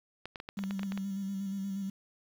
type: clicks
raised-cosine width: 0.3 ms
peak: -24 dBFS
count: 11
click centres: 0.256 / 0.358 / 0.401 / 0.489 / 0.59 / 0.638 / 0.709 / 0.794 / 0.832 / 0.921 / 0.976 s
type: tone with vibrato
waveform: sine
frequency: 195.7 Hz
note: G3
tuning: 3 cents flat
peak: -33 dBFS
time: 0.57-1.9 s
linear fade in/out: 5 ms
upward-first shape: square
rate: 8.4 Hz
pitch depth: 28 cents each way
effects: 9-bit